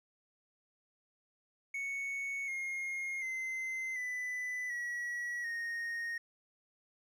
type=tone with pitch steps; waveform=triangle; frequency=2217 / 2140 / 2066 / 1994.6 / 1925.6 / 1858.9 Hz; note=C#7 / C7 / C7 / B6 / B6 / A#6; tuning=0 / +38 / -22 / +17 / -44 / -5 cents; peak=-34 dBFS; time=1.74-6.18 s; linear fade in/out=5 ms; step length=740 ms; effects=none